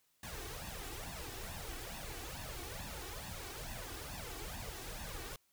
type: noise with flanger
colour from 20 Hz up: pink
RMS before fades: -45 dBFS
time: 0.23-5.36 s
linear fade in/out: 2 ms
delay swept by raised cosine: 1.1 to 2.7 ms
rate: 2.3 Hz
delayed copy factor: +0.75
effects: white hiss -75 dBFS RMS until 5.52 s